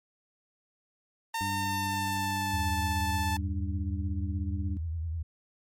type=tone with pitch glide; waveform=sawtooth; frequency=909 to 878 Hz; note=A#5 to A5; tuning=-44 to -4 cents; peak=-26 dBFS; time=1.34-3.37 s; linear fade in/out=5 ms; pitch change=-60 cents; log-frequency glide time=1.52-2.47 s
type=harmonic tone; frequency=98 Hz; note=G2; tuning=in tune; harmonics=1 / 2 / 3; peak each=-35 / -38 / -40 dBFS; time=1.41-4.77 s; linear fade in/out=0 ms
type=tone with vibrato; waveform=sine; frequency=81.4 Hz; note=E2; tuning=21 cents flat; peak=-30 dBFS; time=2.53-5.23 s; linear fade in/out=10 ms; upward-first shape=triangle; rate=10 Hz; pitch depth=110 cents each way
effects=MP3 64 kbps